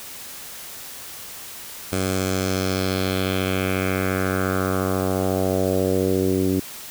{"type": "tone with low-pass filter sweep", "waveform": "10% pulse", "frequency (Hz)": 94.2, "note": "F#2", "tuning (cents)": 32, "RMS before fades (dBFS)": -22, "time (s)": [1.92, 6.6], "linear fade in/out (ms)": 5, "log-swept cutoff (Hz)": [9600, 310], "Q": 2.3, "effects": ["white hiss -37 dBFS RMS until 6.9 s"]}